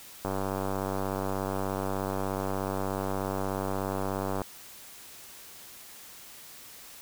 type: click train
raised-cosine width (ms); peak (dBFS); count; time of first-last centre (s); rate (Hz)
1; -17; 404; 0.25-4.418; 96.7
effects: white hiss -48 dBFS RMS until 7.01 s